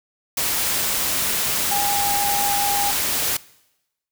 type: tone in noise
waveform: sine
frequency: 811 Hz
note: G#5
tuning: 41 cents flat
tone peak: -21 dBFS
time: 1.71-2.91 s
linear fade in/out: 5 ms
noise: white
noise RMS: -22 dBFS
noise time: 0.37-3.37 s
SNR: -2 dB
effects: noise-tail reverb RT60 0.9 s tail -21 dB re dry